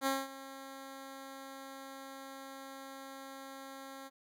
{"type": "tone with ADSR envelope", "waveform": "10% pulse", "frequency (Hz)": 270, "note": "C#4", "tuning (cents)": -45, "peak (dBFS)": -21, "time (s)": [0.01, 4.1], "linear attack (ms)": 54, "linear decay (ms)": 210, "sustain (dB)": -17, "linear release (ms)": 33, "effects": []}